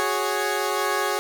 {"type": "chord", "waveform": "15% pulse", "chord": "F# suspended second", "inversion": "none", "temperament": "equal", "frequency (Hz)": [370, 415.3, 554.4], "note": ["F#4", "G#4", "C#5"], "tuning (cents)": [0, 0, 0], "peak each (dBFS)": [-21, -19, -22], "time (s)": [0, 1.19], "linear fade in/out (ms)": 0, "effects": []}